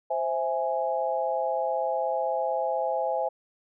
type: chord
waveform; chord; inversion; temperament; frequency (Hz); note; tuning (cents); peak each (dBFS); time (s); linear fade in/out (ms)
sine; C augmented; none; equal; 523.3 / 659.3 / 830.6; C5 / E5 / G#5; 0 / 0 / 0; -29; 0.1-3.29; 10
effects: none